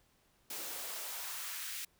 white noise with high-pass filter sweep, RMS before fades -42 dBFS, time 0.5-1.85 s, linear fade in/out 5 ms, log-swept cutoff 250 to 2200 Hz, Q 1.3, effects pink hiss -71 dBFS RMS until 1.99 s

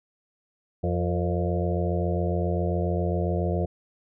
harmonic tone with a mistuned harmonic, 87.31 Hz, F2, in tune, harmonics 1 / 2 / 4 / 5 / 6 / 7 / 8, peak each -26 / -29 / -32 / -33 / -34 / -34 / -35 dBFS, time 0.83-3.66 s, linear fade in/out 10 ms, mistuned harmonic 5, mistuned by +51 cents, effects none

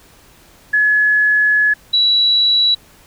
sine tone pair in turn, 1700 / 3921 Hz, G#6 / B7, +40 / -13 cents, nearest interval octave + major second, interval 1447 cents, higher second, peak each -10 dBFS, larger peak neither, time 0.73-1.74 / 1.93-2.75 s, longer first, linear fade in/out 10 ms, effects pink hiss -47 dBFS RMS until 3.06 s

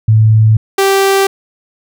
sine / sawtooth tone pair in turn, 109.6 / 390.6 Hz, A2 / G4, -6 / -6 cents, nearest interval octave + minor seventh, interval 2200 cents, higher second, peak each -4 dBFS, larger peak neither, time 0.08-0.57 / 0.78-1.27 s, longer neither, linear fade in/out 5 ms, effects none

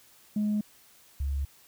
sine tone pair in turn, 210 / 69.6 Hz, G#3 / C#2, +19 / +8 cents, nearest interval octave + perfect fifth, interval 1911 cents, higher first, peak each -23 / -26 dBFS, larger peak first, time 0.36-0.61 / 1.2-1.45 s, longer neither, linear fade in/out 5 ms, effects tanh soft clip ceiling -22 dBFS + white hiss -58 dBFS RMS until 1.67 s

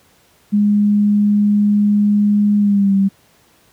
sine tone with pitch glide, 206.5 to 195.47 Hz, G#3 to G3, -10 to -5 cents, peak -10 dBFS, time 0.52-3.09 s, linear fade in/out 20 ms, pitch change -95 cents, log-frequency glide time 2.58-2.94 s, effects pink hiss -53 dBFS RMS until 3.72 s + high-pass 80 Hz 12 dB/octave

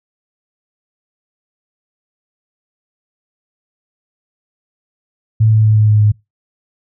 sine tone with pitch steps, 110 / 109.05 / 108.11 / 107.18 / 106.25 / 105.34 Hz, A2 / A2 / A2 / A2 / G#2 / G#2, 0 / -15 / -30 / -45 / +40 / +25 cents, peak -7 dBFS, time 5.4-6.12 s, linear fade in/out 10 ms, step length 120 ms, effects noise-tail reverb RT60 0.2 s tail -23 dB re dry

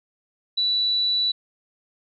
sine tone, 3951 Hz, B7, in tune, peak -19 dBFS, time 0.57-1.32 s, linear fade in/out 10 ms, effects none

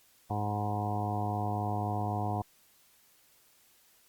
harmonic tone with a mistuned harmonic, 103.83 Hz, G#2, in tune, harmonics 1 / 2 / 3 / 4 / 5 / 6 / 7 / 8 / 9 / 10, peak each -33 / -39 / -41 / -44 / -46 / -47 / -35 / -42 / -41 / -47 dBFS, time 0.3-2.42 s, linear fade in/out 5 ms, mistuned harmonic 9, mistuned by +30 cents, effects white hiss -64 dBFS RMS until 4.08 s + Opus 48 kbps

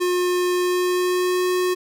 square tone with pitch glide, 358.8 to 363.6 Hz, F4 to F#4, +47 to -30 cents, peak -19 dBFS, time 0-1.75 s, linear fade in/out 20 ms, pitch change +23 cents, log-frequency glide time 0.56-1.45 s, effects none

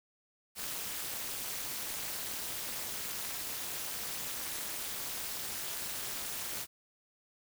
white noise with amplitude modulation, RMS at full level -35 dBFS, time 0.55-6.67 s, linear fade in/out 50 ms, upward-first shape sine, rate 262 Hz, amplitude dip 90%, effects none

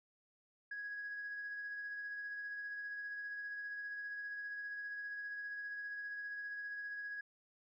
sine tone with tremolo, 1661.2 Hz, G#6, in tune, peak -39 dBFS, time 0.71-7.21 s, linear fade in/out 5 ms, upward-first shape triangle, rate 15 Hz, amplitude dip 35%, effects tanh soft clip ceiling -37 dBFS

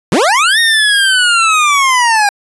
25% pulse linear two-way sweep, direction up then down, 137.3 to 1864.7 to 800 Hz, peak -4 dBFS, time 0.12-2.29 s, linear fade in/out 2 ms, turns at 0.59 s, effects resampled to 24000 Hz

